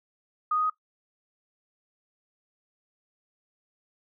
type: tone with pitch steps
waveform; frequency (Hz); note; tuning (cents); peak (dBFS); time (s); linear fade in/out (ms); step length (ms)
sine; 1237 / 1244.9 / 1252.8; D#6 / D#6 / D#6; -10 / +1 / +11; -23; 0.51-0.699; 5; 63
effects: noise-tail reverb RT60 0.1 s tail -18 dB re dry